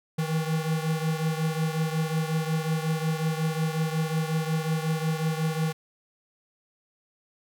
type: beating tone pair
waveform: square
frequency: 157.5 / 163 Hz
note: D#3 / E3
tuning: +21 / -19 cents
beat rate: 5.5 Hz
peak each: -27 / -31 dBFS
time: 0.18-5.73 s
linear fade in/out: 10 ms
effects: none